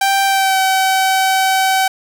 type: tone with pitch glide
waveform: sawtooth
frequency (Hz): 784 to 763.4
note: G5 to G5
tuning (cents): 0 to -46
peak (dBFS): -8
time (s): 0.01-1.88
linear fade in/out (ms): 5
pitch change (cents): -46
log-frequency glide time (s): 0.25-0.59
effects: none